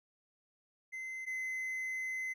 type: tone pair in turn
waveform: triangle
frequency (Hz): 2061 / 2048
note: C7 / C7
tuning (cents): -27 / -38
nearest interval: unison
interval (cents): 11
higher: first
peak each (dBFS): -38 / -34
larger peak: second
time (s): 0.92-1.26 / 1.26-2.34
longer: second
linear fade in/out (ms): 20
effects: none